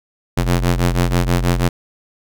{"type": "ring-modulated tone", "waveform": "sawtooth", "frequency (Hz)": 88.4, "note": "F2", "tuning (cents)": 22, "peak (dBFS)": -7, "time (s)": [0.37, 1.69], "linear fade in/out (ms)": 10, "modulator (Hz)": 41.1, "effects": []}